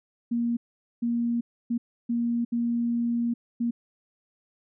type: tone bursts at uneven times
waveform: sine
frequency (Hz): 235.9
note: A#3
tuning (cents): +21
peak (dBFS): -23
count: 6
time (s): 0.31-0.57 / 1.02-1.41 / 1.7-1.78 / 2.09-2.45 / 2.52-3.34 / 3.6-3.71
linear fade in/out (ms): 10
effects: none